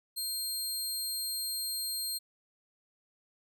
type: tone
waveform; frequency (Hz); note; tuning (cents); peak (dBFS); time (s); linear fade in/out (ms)
20% pulse; 4200; C8; +6; -27; 0.16-2.19; 20
effects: none